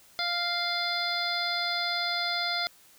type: harmonic tone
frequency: 698 Hz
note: F5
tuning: 1 cent flat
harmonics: 1 / 2 / 3 / 5 / 6 / 7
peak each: -34 / -34 / -34 / -34 / -34 / -34 dBFS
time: 0.19-2.67 s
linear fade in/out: 0 ms
effects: white hiss -57 dBFS RMS until 2.98 s